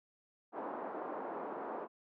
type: band-pass noise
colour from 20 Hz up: white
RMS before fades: -42 dBFS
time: 0.52-1.88 s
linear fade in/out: 50 ms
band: 260 to 1000 Hz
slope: 24 dB/octave
effects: none